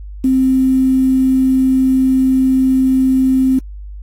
sine tone with quantisation, 261.6 Hz, C4, in tune, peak -9 dBFS, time 0.24-3.59 s, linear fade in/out 5 ms, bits 6, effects added 50 Hz sine -27 dBFS peak until 4.02 s + AAC 48 kbps

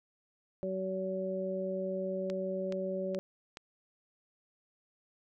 harmonic tone, 189 Hz, F#3, 37 cents sharp, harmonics 1 / 2 / 3, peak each -38 / -38 / -35 dBFS, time 0.63-3.19 s, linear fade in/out 0 ms
click train, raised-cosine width 0.2 ms, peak -26 dBFS, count 4, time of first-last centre 2.3-3.571 s, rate 2.36 Hz
effects none

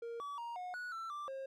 triangle tone with pitch steps, 466.3 / 1143 / 939 / 725 / 1467 / 1337 / 1176 / 536 Hz, A#4 / D6 / A#5 / F#5 / F#6 / E6 / D6 / C5, +1 / -47 / +12 / -35 / -15 / +24 / +2 / +42 cents, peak -39 dBFS, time 0.02-1.46 s, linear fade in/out 5 ms, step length 180 ms, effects none

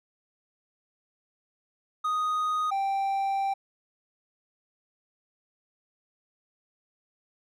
triangle tone pair in turn, 1244.5 / 784 Hz, D#6 / G5, 0 / 0 cents, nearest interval minor sixth, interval 800 cents, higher first, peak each -23 / -23 dBFS, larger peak neither, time 2.04-2.71 / 2.71-3.54 s, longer second, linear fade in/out 10 ms, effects none

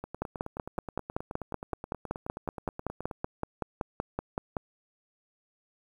two click trains, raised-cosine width 1 ms, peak -23 / -16 dBFS, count 30 / 24, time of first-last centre 0.04-3.112 / 0.22-4.568 s, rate 9.44 / 5.29 Hz, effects 9-bit

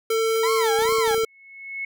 square tone, 448.1 Hz, A4, 32 cents sharp, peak -20 dBFS, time 0.1-1.25 s, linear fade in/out 5 ms
35% pulse tone with vibrato, 940 Hz, A#5, 14 cents sharp, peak -22 dBFS, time 0.43-1.15 s, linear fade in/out 5 ms, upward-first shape sine, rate 2.4 Hz, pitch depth 270 cents each way
clicks, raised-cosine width 2 ms, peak -26 dBFS, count 11, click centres 0.789 / 0.821 / 0.854 / 0.891 / 0.924 / 0.985 / 1.077 / 1.111 / 1.145 / 1.18 / 1.236 s
sine tone with exponential growth, 2193 Hz, C#7, 19 cents flat, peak -25 dBFS, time 1.06-1.85 s, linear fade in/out 5 ms, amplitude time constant 170 ms
effects none

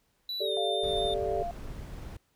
triangle tone with pitch glide, 3951 to 3602 Hz, B7 to A7, 0 to +40 cents, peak -31 dBFS, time 0.29-1.14 s, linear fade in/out 2 ms, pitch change -160 cents, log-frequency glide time 0.41-0.53 s
sine chord, G suspended second, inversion none, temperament equal, 392 / 440 / 587.3 Hz, G4 / A4 / D5, 0 / 0 / 0 cents, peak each -33 dBFS, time 0.4-1.43 s, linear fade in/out 10 ms
sine tone with tremolo, 693 Hz, F5, 14 cents flat, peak -31 dBFS, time 0.57-1.51 s, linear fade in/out 0 ms, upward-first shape sine, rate 2.7 Hz, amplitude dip 45%
brown noise, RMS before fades -40 dBFS, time 0.83-2.17 s, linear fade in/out 5 ms
effects pink hiss -72 dBFS RMS until 2.35 s

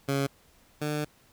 15% pulse tone pair in turn, 138.59 / 149.8 Hz, C#3 / D3, 0 / +35 cents, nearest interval minor second, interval 135 cents, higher second, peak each -19 / -22 dBFS, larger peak first, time 0.08-0.27 / 0.81-1.05 s, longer second, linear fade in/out 10 ms, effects pink hiss -61 dBFS RMS until 1.32 s

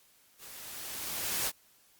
white noise with level ramp, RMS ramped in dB -49 to -30 dBFS, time 0.38-1.52 s, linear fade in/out 50 ms, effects white hiss -64 dBFS RMS until 1.99 s + Opus 48 kbps

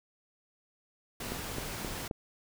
pink noise, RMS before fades -39 dBFS, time 1.2-2.08 s, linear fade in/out 5 ms
click train, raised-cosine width 2 ms, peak -22 dBFS, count 4, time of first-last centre 1.32-2.112 s, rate 3.79 Hz
effects none

